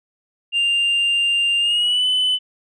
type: tone with pitch glide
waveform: sine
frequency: 2794 to 3012 Hz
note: F7 to F#7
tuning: 0 to +30 cents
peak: -13 dBFS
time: 0.52-2.39 s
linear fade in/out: 50 ms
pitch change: +130 cents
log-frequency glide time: 1.59-2.06 s
effects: tanh soft clip ceiling -14 dBFS